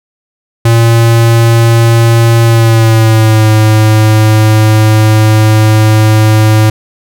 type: tone with pitch glide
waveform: square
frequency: 115.6 to 108.48 Hz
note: A#2 to A2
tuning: -14 to -24 cents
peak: -4 dBFS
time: 0.65-6.7 s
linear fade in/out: 5 ms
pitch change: -110 cents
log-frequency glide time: 2.44-3.49 s
effects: none